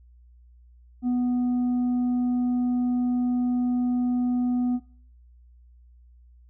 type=tone with tanh clipping; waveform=triangle; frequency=246.9 Hz; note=B3; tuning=in tune; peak=-22 dBFS; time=1.02-4.8 s; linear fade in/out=50 ms; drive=8 dB; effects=noise-tail reverb RT60 0.5 s tail -20 dB re dry + added 60 Hz sine -50 dBFS peak until 6.49 s